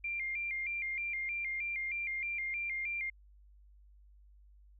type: tone with vibrato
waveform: sine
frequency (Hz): 2240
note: C#7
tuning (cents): +18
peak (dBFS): -34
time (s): 0.04-3.1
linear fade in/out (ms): 5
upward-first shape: square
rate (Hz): 3.2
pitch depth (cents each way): 100
effects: added 50 Hz sine -57 dBFS peak until 4.79 s